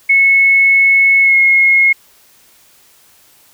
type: tone with pitch glide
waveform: sine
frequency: 2195 to 2161 Hz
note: C#7 to C#7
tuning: -18 to -45 cents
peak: -6 dBFS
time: 0.09-1.93 s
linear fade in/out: 10 ms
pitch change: -27 cents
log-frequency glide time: 1.21-1.36 s
effects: white hiss -48 dBFS RMS until 3.53 s